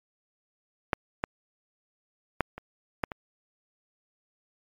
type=clicks; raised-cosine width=0.5 ms; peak=-8 / -11 / -7 / -24 / -10 / -20 dBFS; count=6; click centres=0.932 / 1.239 / 2.407 / 2.58 / 3.038 / 3.118 s; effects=MP3 96 kbps